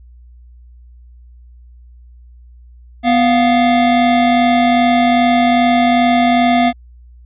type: tone pair together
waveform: square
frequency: 247 / 698.5 Hz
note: B3 / F5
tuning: 0 / 0 cents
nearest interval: octave + tritone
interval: 1800 cents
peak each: -13 dBFS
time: 3.03-6.73 s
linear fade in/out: 50 ms
effects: added 60 Hz sine -38 dBFS peak until 7.25 s + resampled to 8000 Hz